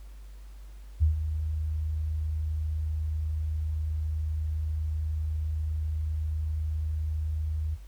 sine tone with ADSR envelope, 77.78 Hz, D#2, in tune, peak -17 dBFS, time 1-7.77 s, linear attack 26 ms, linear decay 120 ms, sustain -10 dB, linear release 34 ms, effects added 50 Hz sine -42 dBFS peak until 7.87 s + pink hiss -61 dBFS RMS until 7.87 s

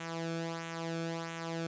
sawtooth tone with flanger, 165.6 Hz, E3, 8 cents sharp, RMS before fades -38 dBFS, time 0-1.67 s, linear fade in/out 5 ms, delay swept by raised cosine 0.2 to 1.04 ms, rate 1.5 Hz, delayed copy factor -0.65, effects resampled to 16000 Hz

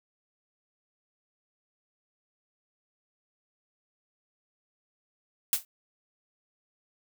blue noise with exponential decay, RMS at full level -20 dBFS, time 5.53-5.65 s, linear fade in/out 1 ms, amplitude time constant 24 ms, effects none

